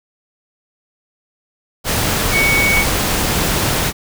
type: tone in noise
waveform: sine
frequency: 2234 Hz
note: C#7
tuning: 13 cents sharp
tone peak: -13 dBFS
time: 2.31-2.85 s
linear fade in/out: 50 ms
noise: pink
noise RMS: -17 dBFS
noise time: 1.84-3.93 s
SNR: +1 dB
effects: none